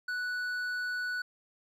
sine tone with hard clipping, 1480 Hz, F#6, in tune, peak -33 dBFS, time 0.08-1.22 s, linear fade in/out 5 ms, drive 6 dB, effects none

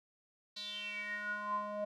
square tone with band-pass filter sweep, 207.9 Hz, G#3, 2 cents sharp, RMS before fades -40 dBFS, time 0.56-1.85 s, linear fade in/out 10 ms, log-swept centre 4200 to 670 Hz, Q 9, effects none

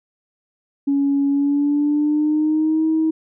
sine tone with pitch glide, 280 to 317.9 Hz, C#4 to D#4, +18 to +37 cents, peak -14 dBFS, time 0.87-3.11 s, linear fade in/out 10 ms, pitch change +219 cents, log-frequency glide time 1.29-2.85 s, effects tanh soft clip ceiling -10 dBFS

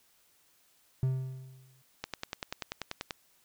triangle tone with exponential decay, 130.7 Hz, C3, 1 cent flat, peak -22 dBFS, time 1.03-1.82 s, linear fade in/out 0 ms, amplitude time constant 170 ms
click train, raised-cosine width 0.2 ms, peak -17 dBFS, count 12, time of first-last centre 2.04-3.108 s, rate 10.3 Hz
effects white hiss -67 dBFS RMS until 3.44 s

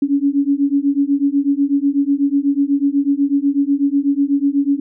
sine beating tone pair, 277.2 / 285.3 Hz, C#4 / C#4, 0 / +50 cents, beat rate 8.1 Hz, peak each -16 dBFS, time 0.02-4.8 s, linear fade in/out 5 ms, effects none

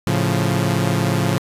sawtooth chord, A augmented, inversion none, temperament equal, 110 / 138.59 / 174.61 Hz, A2 / C#3 / E#3, 0 / 0 / 0 cents, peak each -17 dBFS, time 0.07-1.38 s, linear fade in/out 0 ms, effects resampled to 32000 Hz

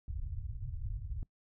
pink low-pass noise, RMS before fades -39 dBFS, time 0.08-1.23 s, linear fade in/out 2 ms, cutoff 120 Hz, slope 48 dB/octave, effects noise-tail reverb RT60 0.1 s tail -21 dB re dry

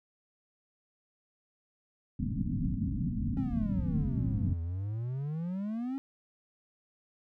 white low-pass noise, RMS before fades -32 dBFS, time 2.19-4.54 s, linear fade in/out 10 ms, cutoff 270 Hz, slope 96 dB/octave
triangle exponential two-way sweep, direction down then up, 276 to 81.5 to 276 Hz, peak -30 dBFS, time 3.37-5.98 s, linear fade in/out 0 ms, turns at 4.61 s
effects none

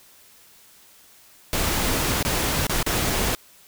pink noise with dropouts, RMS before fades -23 dBFS, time 1.53-3.35 s, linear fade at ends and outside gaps 0 ms, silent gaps 2.227-2.25 / 2.668-2.696 / 2.828-2.864 s, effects white hiss -52 dBFS RMS until 3.67 s

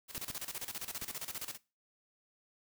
white noise with tremolo, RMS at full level -40 dBFS, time 0.08-1.58 s, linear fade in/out 50 ms, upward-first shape square, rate 15 Hz, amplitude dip 80%
clicks, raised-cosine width 3 ms, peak -35 dBFS, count 3, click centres 0.179 / 0.302 / 1.022 s
effects noise-tail reverb RT60 0.3 s tail -20 dB re dry

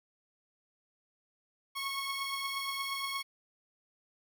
15% pulse beating tone pair, 1096 / 1104.5 Hz, C#6 / C#6, -20 / -7 cents, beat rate 8.5 Hz, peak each -29 / -34 dBFS, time 1.75-3.23 s, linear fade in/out 20 ms, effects none

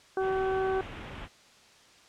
harmonic tone, 380.7 Hz, F#4, 49 cents sharp, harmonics 1 / 2 / 3 / 4, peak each -27 / -33 / -40 / -39 dBFS, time 0.17-0.81 s, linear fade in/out 2 ms
pink low-pass noise, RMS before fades -42 dBFS, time 0.19-1.29 s, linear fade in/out 50 ms, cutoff 3400 Hz, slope 48 dB/octave
effects white hiss -57 dBFS RMS until 2.08 s + low-pass 6000 Hz 12 dB/octave

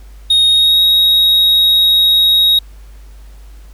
triangle tone with pitch glide, 3729 to 3783 Hz, A#7 to A#7, 0 to +25 cents, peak -6 dBFS, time 0.3-2.59 s, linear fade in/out 5 ms, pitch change +25 cents, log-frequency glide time 0.48-0.82 s, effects added 50 Hz sine -33 dBFS peak until 3.73 s + pink hiss -49 dBFS RMS until 3.73 s

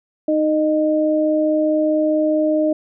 sine tone pair together, 310 / 614.7 Hz, D#4 / D#5, -6 / -21 cents, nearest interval octave, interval 1185 cents, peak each -17 dBFS, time 0.28-2.73 s, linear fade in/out 5 ms, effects none

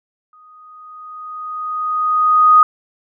sine tone with exponential growth, 1244.5 Hz, D#6, in tune, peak -4 dBFS, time 0.33-2.63 s, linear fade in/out 2 ms, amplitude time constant 500 ms, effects none

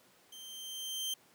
sawtooth tone with level ramp, 3136 Hz, G7, in tune, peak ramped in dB -45 to -30 dBFS, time 0.32-1.14 s, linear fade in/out 5 ms, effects pink hiss -64 dBFS RMS until 1.34 s + high-pass 200 Hz 12 dB/octave

